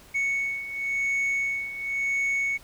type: beating tone pair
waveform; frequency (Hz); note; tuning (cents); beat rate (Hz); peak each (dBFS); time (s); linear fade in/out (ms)
sine; 2217 / 2217.94; C#7 / C#7; 0 / 0; 0.94; -28 / -24; 0.14-2.58; 20
effects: tanh soft clip ceiling -22 dBFS + pink hiss -52 dBFS RMS until 2.63 s